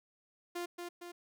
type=tone with echo; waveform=sawtooth; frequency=349.2 Hz; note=F4; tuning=in tune; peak=-33 dBFS; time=0.55-0.66 s; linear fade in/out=10 ms; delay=230 ms; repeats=2; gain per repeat=-4 dB; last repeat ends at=1.12 s; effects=none